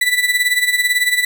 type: tone with tremolo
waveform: 35% pulse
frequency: 1975.5 Hz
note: B6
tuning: in tune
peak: -9 dBFS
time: 0.01-1.25 s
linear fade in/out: 5 ms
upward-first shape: sine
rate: 18 Hz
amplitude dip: 70%
effects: none